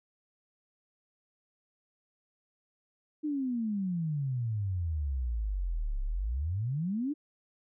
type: exponential two-way sweep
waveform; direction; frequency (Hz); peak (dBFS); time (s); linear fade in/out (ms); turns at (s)
sine; down then up; 310.1 to 33.02 to 310.1; -29; 3.23-7.14; 20; 6.02
effects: none